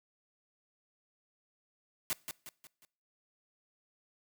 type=noise with echo; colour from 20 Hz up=white; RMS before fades=-33 dBFS; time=2.1-2.13 s; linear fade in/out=0 ms; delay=180 ms; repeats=4; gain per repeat=-7 dB; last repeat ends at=2.85 s; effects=noise-tail reverb RT60 0.5 s tail -23 dB re dry